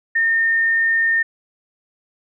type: tone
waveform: sine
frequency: 1822 Hz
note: A#6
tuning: 40 cents flat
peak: -14 dBFS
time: 0.15-1.23 s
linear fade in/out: 10 ms
effects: none